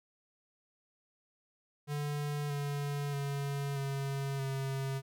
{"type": "tone with pitch steps", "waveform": "square", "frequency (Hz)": [146.3, 143.45, 140.66, 137.93, 135.25], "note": ["D3", "D3", "C#3", "C#3", "C#3"], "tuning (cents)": [-6, -40, 26, -8, -42], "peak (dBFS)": -34, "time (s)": [1.87, 5.02], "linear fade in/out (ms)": 50, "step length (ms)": 630, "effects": []}